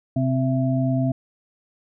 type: tone cluster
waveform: sine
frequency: 130.9 / 260.2 / 664 Hz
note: C3 / C4 / E5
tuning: +1 / -9 / +12 cents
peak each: -21 / -22 / -28 dBFS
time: 0.16-1.12 s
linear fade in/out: 5 ms
effects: none